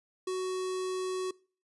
square tone with notch filter, 371.8 Hz, F#4, 8 cents sharp, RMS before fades -33 dBFS, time 0.27-1.31 s, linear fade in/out 5 ms, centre 2100 Hz, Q 1.6, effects noise-tail reverb RT60 0.4 s tail -23 dB re dry + resampled to 24000 Hz

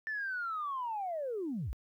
sine linear sweep, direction down, 1783 to 38.97 Hz, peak -33 dBFS, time 0.07-1.73 s, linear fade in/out 0 ms, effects tanh soft clip ceiling -29 dBFS + 12-bit

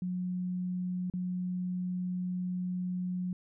sine tone with dropouts, 181.2 Hz, F#3, 36 cents flat, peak -31 dBFS, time 0.02-3.33 s, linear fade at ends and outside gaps 2 ms, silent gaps 1.1-1.137 s, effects none

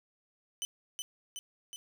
20% pulse tone with echo, 3021 Hz, F#7, 35 cents sharp, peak -28 dBFS, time 0.62-0.65 s, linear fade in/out 0 ms, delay 370 ms, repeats 3, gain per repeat -3 dB, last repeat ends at 1.76 s, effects none

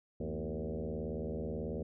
sine tone with frequency modulation, 146.83 Hz, D3, in tune, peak -35 dBFS, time 0.2-1.83 s, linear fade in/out 5 ms, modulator 78.4 Hz, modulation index 5.3, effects none

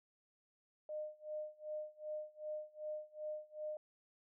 sine tone with tremolo, 610 Hz, D#5, 34 cents flat, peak -39 dBFS, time 0.89-3.77 s, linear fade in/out 2 ms, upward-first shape sine, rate 2.6 Hz, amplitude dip 95%, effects none

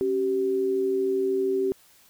sine tone pair together, 272.5 / 385.4 Hz, C#4 / G4, -29 / -29 cents, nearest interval tritone, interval 600 cents, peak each -31 / -22 dBFS, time 0.01-1.72 s, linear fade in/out 0 ms, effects white hiss -57 dBFS RMS until 2.09 s

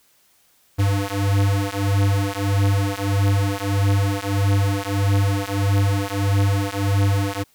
square beating tone pair, 98.6 / 100.2 Hz, G2 / G2, +11 / +38 cents, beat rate 1.6 Hz, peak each -21 dBFS, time 0.78-7.44 s, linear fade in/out 20 ms, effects white hiss -59 dBFS RMS until 7.54 s

